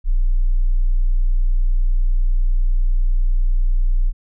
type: tone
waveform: sine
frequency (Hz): 30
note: B0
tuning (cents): -49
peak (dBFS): -12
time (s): 0.04-4.13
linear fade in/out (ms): 50
effects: none